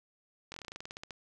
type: slowing click train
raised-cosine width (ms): 0.2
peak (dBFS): -25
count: 15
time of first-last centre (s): 0.52-1.107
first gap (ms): 21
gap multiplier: 1.1
effects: none